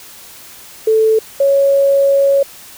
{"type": "tone pair in turn", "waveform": "sine", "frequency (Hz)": [440, 554.4], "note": ["A4", "C#5"], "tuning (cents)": [0, 0], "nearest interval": "major third", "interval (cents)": 400, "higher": "second", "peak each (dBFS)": -8, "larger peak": "neither", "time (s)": [[0.87, 1.19], [1.4, 2.43]], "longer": "second", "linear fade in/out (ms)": 5, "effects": ["white hiss -37 dBFS RMS until 2.77 s"]}